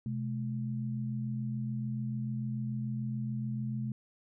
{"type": "tone pair together", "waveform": "sine", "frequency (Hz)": [127.42, 214.3], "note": ["C3", "A3"], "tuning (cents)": [-45, -45], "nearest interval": "major sixth", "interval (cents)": 900, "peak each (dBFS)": [-34, -36], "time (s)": [0.06, 3.92], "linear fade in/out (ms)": 2, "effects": []}